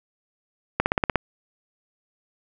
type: click train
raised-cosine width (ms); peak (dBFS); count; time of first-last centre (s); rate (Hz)
0.5; -4; 7; 0.8-1.157; 16.8
effects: none